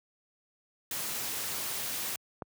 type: noise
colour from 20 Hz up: white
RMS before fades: -35 dBFS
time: 0.91-2.16 s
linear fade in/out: 2 ms
type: click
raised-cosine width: 1 ms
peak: -23 dBFS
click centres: 2.422 s
effects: high-pass 80 Hz 12 dB/octave